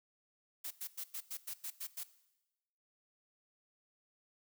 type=noise bursts; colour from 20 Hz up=blue; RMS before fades=-42 dBFS; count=9; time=0.64-2.037 s; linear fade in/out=10 ms; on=69 ms; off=97 ms; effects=noise-tail reverb RT60 1.0 s tail -17 dB re dry